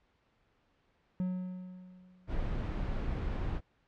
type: tone with exponential decay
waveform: triangle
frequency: 183.1 Hz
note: F#3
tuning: 18 cents flat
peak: -27 dBFS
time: 1.2-2.54 s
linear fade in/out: 0 ms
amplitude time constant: 290 ms
type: noise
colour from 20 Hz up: brown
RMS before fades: -34 dBFS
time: 2.27-3.61 s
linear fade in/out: 50 ms
effects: pink hiss -72 dBFS RMS until 3.87 s + low-pass 3000 Hz 12 dB/octave